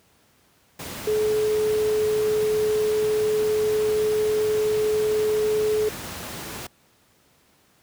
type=tone in noise; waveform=sine; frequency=428 Hz; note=A4; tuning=48 cents flat; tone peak=-19 dBFS; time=1.07-5.89 s; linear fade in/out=5 ms; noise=pink; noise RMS=-34 dBFS; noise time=0.79-6.67 s; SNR=+12 dB; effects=pink hiss -60 dBFS RMS until 7.82 s + high-pass 80 Hz 12 dB/octave